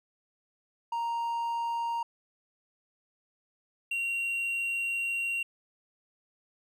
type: tone pair in turn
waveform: triangle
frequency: 932.3 / 2753 Hz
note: A#5 / F7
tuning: 0 / -25 cents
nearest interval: octave + perfect fifth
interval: 1875 cents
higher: second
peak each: -27 dBFS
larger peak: neither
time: 0.92-2.03 / 3.91-5.43 s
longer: second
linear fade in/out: 5 ms
effects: none